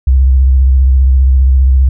sine tone with vibrato, 65.6 Hz, C2, 5 cents sharp, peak -4 dBFS, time 0.07-1.89 s, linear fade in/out 5 ms, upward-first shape sine, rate 15 Hz, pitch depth 66 cents each way, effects none

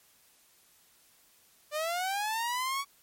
sawtooth linear sweep, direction up, 587.3 to 1133 Hz, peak -26 dBFS, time 1.71-2.85 s, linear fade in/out 50 ms, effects white hiss -63 dBFS RMS until 3.02 s + MP3 64 kbps

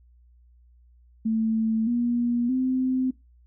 sine tone with pitch steps, 222.1 / 239.4 / 258.1 Hz, A3 / A#3 / C4, +16 / +46 / -23 cents, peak -21 dBFS, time 1.25-3.11 s, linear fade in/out 10 ms, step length 620 ms, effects noise-tail reverb RT60 0.2 s tail -20 dB re dry + added 60 Hz sine -53 dBFS peak until 3.46 s

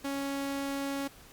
sawtooth tone, 277.2 Hz, C#4, in tune, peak -28 dBFS, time 0.04-1.08 s, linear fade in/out 10 ms, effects pink hiss -54 dBFS RMS until 1.32 s + Opus 48 kbps

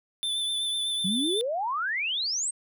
square tone with vibrato, 3520 Hz, A7, in tune, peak -27 dBFS, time 0.23-1.41 s, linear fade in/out 0 ms, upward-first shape sine, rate 8 Hz, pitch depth 27 cents each way
sine exponential sweep, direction up, 174.61 to 8670 Hz, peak -26 dBFS, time 1.04-2.51 s, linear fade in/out 10 ms
effects none

